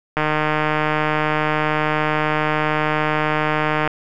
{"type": "click train", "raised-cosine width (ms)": 0.5, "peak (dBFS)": -4, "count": 568, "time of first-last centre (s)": [0.17, 3.876], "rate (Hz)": 153, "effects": []}